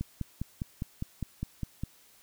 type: click train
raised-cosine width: 5 ms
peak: -20 dBFS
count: 10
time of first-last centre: 0.01-1.836 s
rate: 4.93 Hz
effects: white hiss -60 dBFS RMS until 2.22 s